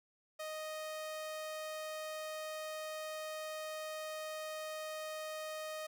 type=tone; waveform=sawtooth; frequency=622.3 Hz; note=D#5; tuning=in tune; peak=-37 dBFS; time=0.39-5.87 s; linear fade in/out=10 ms; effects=none